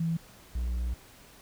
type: tone pair in turn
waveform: sine / triangle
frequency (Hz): 165.1 / 60.05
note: E3 / B1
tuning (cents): +3 / -48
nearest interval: octave + tritone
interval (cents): 1751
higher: first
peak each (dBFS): -26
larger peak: neither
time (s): 0-0.17 / 0.55-0.94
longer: second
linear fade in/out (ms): 5
effects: pink hiss -54 dBFS RMS until 1.41 s